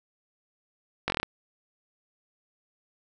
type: slowing click train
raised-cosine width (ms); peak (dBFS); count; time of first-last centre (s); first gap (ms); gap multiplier
0.3; -10; 7; 1.08-1.23; 20; 1.09
effects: none